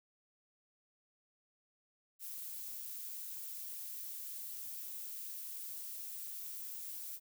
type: noise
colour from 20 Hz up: violet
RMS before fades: -45 dBFS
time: 2.19-7.2 s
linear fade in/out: 50 ms
effects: none